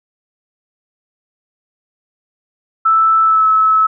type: tone with pitch glide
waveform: sine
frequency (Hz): 1318.5 to 1298.1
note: E6 to E6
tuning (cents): 0 to -27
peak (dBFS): -8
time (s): 2.85-3.87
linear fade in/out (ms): 10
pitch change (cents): -27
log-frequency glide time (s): 3.23-3.46
effects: none